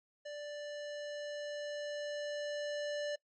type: tone with level ramp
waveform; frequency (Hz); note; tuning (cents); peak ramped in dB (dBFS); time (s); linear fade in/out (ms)
square; 587.3; D5; 0; -43 to -36; 0.25-3.16; 10
effects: noise-tail reverb RT60 0.1 s tail -22 dB re dry + resampled to 16000 Hz